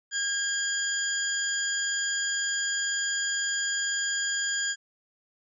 sine tone cluster, 1622 / 3242 / 4879 / 6980 Hz, G#6 / G#7 / D#8 / A8, -41 / -42 / -35 / -15 cents, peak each -29 / -34 / -37 / -31 dBFS, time 0.11-4.76 s, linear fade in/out 50 ms, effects none

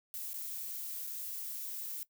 violet noise with dropouts, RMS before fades -41 dBFS, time 0.14-2.03 s, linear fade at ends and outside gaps 0 ms, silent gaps 0.332-0.342 / 1.067-1.072 s, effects noise-tail reverb RT60 0.1 s tail -18 dB re dry

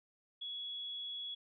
sine tone, 3365 Hz, G#7, 22 cents sharp, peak -40 dBFS, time 0.41-1.35 s, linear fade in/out 10 ms, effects none

